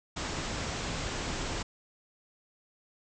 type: low-pass noise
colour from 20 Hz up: pink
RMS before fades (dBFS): -35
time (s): 0.16-1.63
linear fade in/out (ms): 10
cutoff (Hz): 7900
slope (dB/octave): 96
effects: none

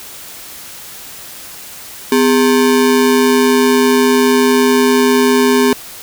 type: ring-modulated tone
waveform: square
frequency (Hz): 330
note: E4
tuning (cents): +2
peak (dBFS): -6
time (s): 2.12-5.73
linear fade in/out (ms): 0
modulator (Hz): 77.6
effects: white hiss -32 dBFS RMS until 6.02 s

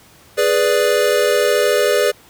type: chord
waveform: square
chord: G# diminished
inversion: none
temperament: equal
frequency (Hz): 415.3 / 493.9 / 587.3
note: G#4 / B4 / D5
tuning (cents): 0 / 0 / 0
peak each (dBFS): -18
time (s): 0.37-2.12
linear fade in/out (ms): 20
effects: pink hiss -47 dBFS RMS until 2.29 s + high-pass 60 Hz 12 dB/octave

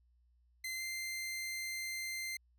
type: tone with pitch glide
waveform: sawtooth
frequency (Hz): 2066 to 2085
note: C7 to C7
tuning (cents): -22 to -7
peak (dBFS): -35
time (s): 0.64-2.37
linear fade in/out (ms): 5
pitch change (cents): +15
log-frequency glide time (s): 0.76-0.82
effects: added 60 Hz sine -67 dBFS peak until 2.58 s

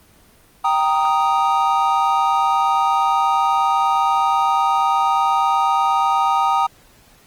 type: chord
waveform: triangle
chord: Eb major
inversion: first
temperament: equal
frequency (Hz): 784 / 932.3 / 1244.5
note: G5 / Bb5 / Eb6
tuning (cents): 0 / 0 / 0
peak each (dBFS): -17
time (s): 0.64-6.67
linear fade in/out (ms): 10
effects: pink hiss -51 dBFS RMS until 7.26 s + Opus 24 kbps

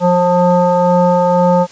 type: tone with frequency modulation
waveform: sine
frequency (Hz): 533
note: C5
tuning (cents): +32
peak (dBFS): -8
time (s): 0-1.67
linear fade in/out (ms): 50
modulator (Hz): 356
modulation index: 1.2
effects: white hiss -39 dBFS RMS until 1.71 s + resampled to 16000 Hz

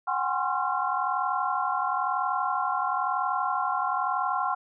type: tone cluster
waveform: sine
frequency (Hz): 740 / 812 / 1040 / 1081 / 1370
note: F#5 / G#5 / C6 / C#6 / F6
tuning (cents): 0 / -39 / -11 / -44 / -34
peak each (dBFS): -31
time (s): 0.07-4.55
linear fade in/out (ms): 10
effects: none

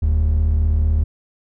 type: tone pair together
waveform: triangle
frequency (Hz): 41.33 / 77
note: E1 / D#2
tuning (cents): +5 / -17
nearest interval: major seventh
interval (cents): 1078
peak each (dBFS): -17 / -12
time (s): 0.02-1.04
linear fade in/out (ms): 10
effects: tanh soft clip ceiling -7 dBFS

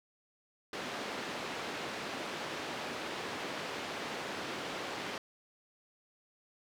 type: band-pass noise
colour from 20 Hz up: pink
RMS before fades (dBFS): -40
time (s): 0.73-5.18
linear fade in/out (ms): 2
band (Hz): 270 to 4000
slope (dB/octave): 12
effects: none

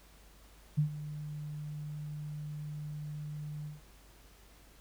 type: tone with ADSR envelope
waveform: sine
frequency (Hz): 150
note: D3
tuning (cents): +37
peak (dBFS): -23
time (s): 0.77-3.81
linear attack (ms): 18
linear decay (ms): 100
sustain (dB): -15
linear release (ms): 150
effects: added 50 Hz sine -58 dBFS peak until 4.8 s + pink hiss -61 dBFS RMS until 4.8 s

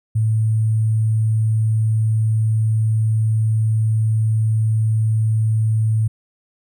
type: tone with sample-and-hold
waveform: sine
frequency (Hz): 110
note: A2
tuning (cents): 0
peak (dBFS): -14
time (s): 0.15-6.08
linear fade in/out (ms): 10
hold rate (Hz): 8820
effects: none

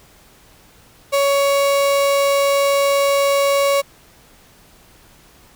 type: tone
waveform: 35% pulse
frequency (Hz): 559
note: C#5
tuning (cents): +14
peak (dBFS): -12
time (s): 1.12-3.82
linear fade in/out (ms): 20
effects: pink hiss -49 dBFS RMS until 5.55 s

